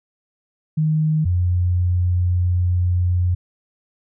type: tone pair in turn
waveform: sine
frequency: 155.56 / 89.24 Hz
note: D#3 / F2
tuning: 0 / +38 cents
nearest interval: minor seventh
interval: 962 cents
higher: first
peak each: -15 dBFS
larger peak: neither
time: 0.77-1.25 / 1.25-3.35 s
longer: second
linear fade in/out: 10 ms
effects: none